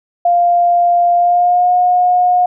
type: tone with pitch glide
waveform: sine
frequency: 698.5 to 720.2 Hz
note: F5 to F#5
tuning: 0 to -47 cents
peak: -8 dBFS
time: 0.25-2.46 s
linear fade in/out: 5 ms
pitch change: +53 cents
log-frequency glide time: 1.15-1.73 s
effects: none